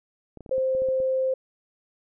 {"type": "clicks", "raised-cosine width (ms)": 2, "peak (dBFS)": -28, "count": 9, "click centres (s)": [0.373, 0.407, 0.462, 0.493, 0.581, 0.75, 0.82, 0.887, 1.002]}
{"type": "tone", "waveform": "sine", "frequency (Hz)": 523.3, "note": "C5", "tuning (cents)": 0, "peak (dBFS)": -21, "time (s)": [0.51, 1.34], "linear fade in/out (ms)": 5}
{"effects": []}